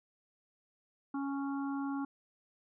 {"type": "harmonic tone", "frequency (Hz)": 277.2, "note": "C#4", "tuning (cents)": 0, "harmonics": [1, 3, 4, 5], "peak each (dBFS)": [-34, -44, -46, -48], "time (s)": [1.14, 2.05], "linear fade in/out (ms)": 5, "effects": []}